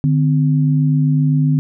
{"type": "tone pair together", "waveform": "sine", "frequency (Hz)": [149.73, 257.5], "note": ["D3", "C4"], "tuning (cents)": [34, -28], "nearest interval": "major sixth", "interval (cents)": 938, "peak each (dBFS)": [-12, -18], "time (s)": [0.04, 1.59], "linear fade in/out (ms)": 0, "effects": []}